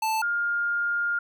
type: tone pair in turn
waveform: square / sine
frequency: 880 / 1410.7 Hz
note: A5 / F6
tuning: 0 / +17 cents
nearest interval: minor sixth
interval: 817 cents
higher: second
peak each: -24 / -23 dBFS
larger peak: second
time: 0.02-0.22 / 0.22-1.19 s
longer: second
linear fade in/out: 5 ms
effects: none